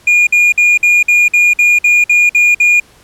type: tone bursts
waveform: triangle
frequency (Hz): 2430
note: D#7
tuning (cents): -42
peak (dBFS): -4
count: 11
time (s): 0.07-2.8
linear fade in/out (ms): 5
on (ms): 200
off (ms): 53
effects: pink hiss -45 dBFS RMS until 3.03 s + low-pass 12000 Hz 12 dB/octave